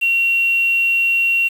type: tone with quantisation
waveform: sine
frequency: 2740 Hz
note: F7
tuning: 34 cents flat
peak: -13 dBFS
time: 0.01-1.49 s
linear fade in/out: 20 ms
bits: 6
effects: none